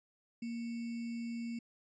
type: tone with sample-and-hold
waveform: sine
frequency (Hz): 233.1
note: A#3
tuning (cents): 0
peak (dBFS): -37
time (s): 0.42-1.59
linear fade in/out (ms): 5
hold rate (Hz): 2450
effects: resampled to 16000 Hz